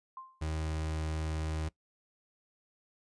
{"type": "tone with exponential decay", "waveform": "sine", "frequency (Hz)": 1049, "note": "C6", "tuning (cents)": 4, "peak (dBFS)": -40, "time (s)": [0.17, 0.46], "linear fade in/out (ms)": 2, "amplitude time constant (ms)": 63}
{"type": "tone", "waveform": "35% pulse", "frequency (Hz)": 78.4, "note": "D#2", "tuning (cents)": 14, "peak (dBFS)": -31, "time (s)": [0.41, 1.69], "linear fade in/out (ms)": 10}
{"effects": ["noise-tail reverb RT60 0.1 s tail -20 dB re dry", "resampled to 22050 Hz"]}